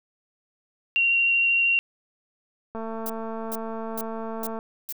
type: tone with vibrato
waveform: sine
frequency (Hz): 2754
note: F7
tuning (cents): -25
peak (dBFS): -18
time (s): 0.96-1.79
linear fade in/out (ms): 0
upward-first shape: sine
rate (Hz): 13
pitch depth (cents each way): 10
type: click train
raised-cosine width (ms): 1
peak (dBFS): -21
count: 413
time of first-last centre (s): 2.75-4.589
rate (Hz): 224
type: noise bursts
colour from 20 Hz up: violet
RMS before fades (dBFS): -32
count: 5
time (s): 3.06-4.925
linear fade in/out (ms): 2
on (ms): 37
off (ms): 420
effects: none